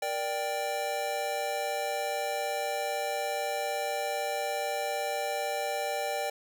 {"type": "chord", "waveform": "square", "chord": "G minor", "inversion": "first", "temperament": "just", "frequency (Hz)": [470.4, 588, 784], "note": ["Bb4", "D5", "G5"], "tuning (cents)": [16, 2, 0], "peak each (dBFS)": [-39, -34, -34], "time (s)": [0.02, 6.3], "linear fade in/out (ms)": 5, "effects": []}